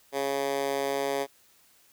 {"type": "tone with high-pass filter", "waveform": "10% pulse", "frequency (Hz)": 138.59, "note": "C#3", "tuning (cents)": 0, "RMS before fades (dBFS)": -29, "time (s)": [0.12, 1.27], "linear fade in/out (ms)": 50, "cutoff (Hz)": 430, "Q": 1.6, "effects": ["white hiss -61 dBFS RMS until 1.92 s"]}